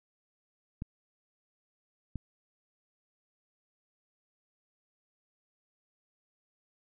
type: clicks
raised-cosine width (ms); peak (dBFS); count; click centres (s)
5; -24; 2; 0.821 / 2.157
effects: none